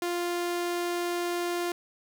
sawtooth tone, 349.2 Hz, F4, in tune, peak -24 dBFS, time 0.02-1.72 s, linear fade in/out 2 ms, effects none

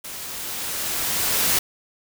white noise with level ramp, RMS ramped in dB -35 to -19 dBFS, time 0.04-1.59 s, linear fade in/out 5 ms, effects none

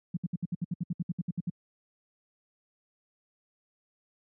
sine tone bursts, 173.9 Hz, F3, 7 cents flat, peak -27 dBFS, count 15, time 0.14-1.499 s, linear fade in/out 5 ms, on 29 ms, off 66 ms, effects high-pass 100 Hz 12 dB/octave

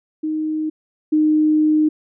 sine tone pair in turn, 310.8 / 307.4 Hz, D#4 / D#4, -2 / -21 cents, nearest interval unison, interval 19 cents, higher first, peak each -19 / -12 dBFS, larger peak second, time 0.23-0.7 / 1.12-1.89 s, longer second, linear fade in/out 10 ms, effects none

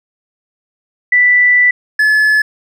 sine / triangle tone pair in turn, 1975.5 / 1718.9 Hz, B6 / A6, 0 / -41 cents, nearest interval major second, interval 241 cents, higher first, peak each -6 dBFS, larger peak neither, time 1.12-1.71 / 1.99-2.42 s, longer first, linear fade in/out 5 ms, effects none

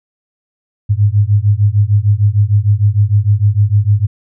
sine beating tone pair, 100 / 106.6 Hz, G2 / G#2, +35 / +46 cents, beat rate 6.6 Hz, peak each -11 dBFS, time 0.89-4.07 s, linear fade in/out 20 ms, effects none

